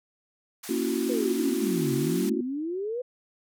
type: band-pass noise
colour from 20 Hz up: white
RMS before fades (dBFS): -40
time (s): 0.63-2.3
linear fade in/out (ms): 10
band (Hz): 710 to 14000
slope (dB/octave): 24
type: chord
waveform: sine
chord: F# dominant seventh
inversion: first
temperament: equal with one note detuned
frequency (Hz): 233.1 / 277.2 / 333.1 / 370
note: A#3 / C#4 / E4 / F#4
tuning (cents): 0 / 0 / +18 / 0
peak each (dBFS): -30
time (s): 0.69-2.41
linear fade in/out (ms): 5
type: exponential two-way sweep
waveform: sine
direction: down then up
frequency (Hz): 510 to 132.7 to 510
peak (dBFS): -28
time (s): 1.09-3.02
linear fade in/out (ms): 10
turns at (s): 1.93
effects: none